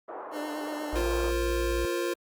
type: band-pass noise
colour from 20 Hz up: pink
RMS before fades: -39 dBFS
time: 0.08-1.31 s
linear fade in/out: 5 ms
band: 410 to 1200 Hz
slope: 24 dB/octave
type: tone with vibrato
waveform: 25% pulse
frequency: 301 Hz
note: D4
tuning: 43 cents sharp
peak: -30 dBFS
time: 0.31-1.03 s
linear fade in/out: 50 ms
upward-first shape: sine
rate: 8.3 Hz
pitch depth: 25 cents each way
type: tone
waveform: sine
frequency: 56.3 Hz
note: A1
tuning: 40 cents sharp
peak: -29 dBFS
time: 0.93-1.85 s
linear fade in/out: 0 ms
type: chord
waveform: square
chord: F suspended fourth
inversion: none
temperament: equal with one note detuned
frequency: 349.2 / 466.2 / 529.6 Hz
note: F4 / Bb4 / C5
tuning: 0 / 0 / +21 cents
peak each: -30 / -35 / -35 dBFS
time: 0.95-2.14 s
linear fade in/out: 10 ms
effects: Opus 48 kbps